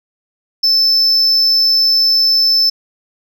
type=tone; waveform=sine; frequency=5274 Hz; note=E8; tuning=in tune; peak=-6 dBFS; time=0.63-2.7 s; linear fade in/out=10 ms; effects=tanh soft clip ceiling -8 dBFS + 8-bit